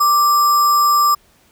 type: tone with sample-and-hold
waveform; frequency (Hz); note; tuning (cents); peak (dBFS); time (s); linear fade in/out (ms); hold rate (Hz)
sine; 1174.7; D6; 0; -10; 0-1.15; 10; 6300
effects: pink hiss -54 dBFS RMS until 1.51 s